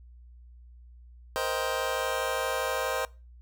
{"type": "chord", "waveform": "25% pulse", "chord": "C minor seventh", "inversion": "third", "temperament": "just", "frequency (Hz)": [470.9, 523.3, 627.9, 784.9], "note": ["Bb4", "C5", "Eb5", "G5"], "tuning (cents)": [18, 0, 16, 2], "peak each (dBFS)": [-31, -28, -30, -33], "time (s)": [1.36, 3.05], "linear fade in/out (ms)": 0, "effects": ["noise-tail reverb RT60 0.3 s tail -22 dB re dry", "added 60 Hz sine -48 dBFS peak until 3.41 s"]}